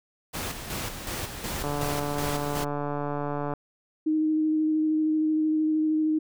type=noise with tremolo; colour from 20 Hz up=pink; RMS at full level=-32 dBFS; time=0.33-2.65 s; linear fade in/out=20 ms; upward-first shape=square; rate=2.7 Hz; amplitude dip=50%
type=click train; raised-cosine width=1 ms; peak=-17 dBFS; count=276; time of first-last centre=1.64-3.537 s; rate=145 Hz
type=tone with vibrato; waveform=sine; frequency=311.1 Hz; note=D#4; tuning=in tune; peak=-21 dBFS; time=4.06-6.19 s; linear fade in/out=10 ms; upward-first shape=square; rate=13 Hz; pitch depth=10 cents each way
effects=none